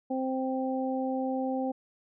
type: harmonic tone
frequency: 261.6 Hz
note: C4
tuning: in tune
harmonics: 1 / 2 / 3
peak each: -30 / -33 / -35 dBFS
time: 0.1-1.72 s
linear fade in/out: 10 ms
effects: none